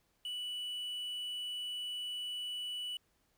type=tone with quantisation; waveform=triangle; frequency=2960 Hz; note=F#7; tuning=in tune; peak=-36 dBFS; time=0.25-2.97 s; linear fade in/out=2 ms; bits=10; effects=pink hiss -75 dBFS RMS until 3.37 s